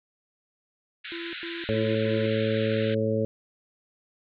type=band-pass noise; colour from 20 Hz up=pink; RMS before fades=-38 dBFS; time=1.04-2.95 s; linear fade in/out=10 ms; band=1400 to 4000 Hz; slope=96 dB/octave
type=tone bursts; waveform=triangle; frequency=338.3 Hz; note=E4; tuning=45 cents sharp; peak=-33 dBFS; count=4; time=1.12-2.26 s; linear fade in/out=0 ms; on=210 ms; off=100 ms
type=harmonic tone; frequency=110 Hz; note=A2; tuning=in tune; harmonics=1 / 2 / 3 / 4 / 5; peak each=-29 / -29 / -34 / -28 / -28 dBFS; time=1.69-3.25 s; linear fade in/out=0 ms
effects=none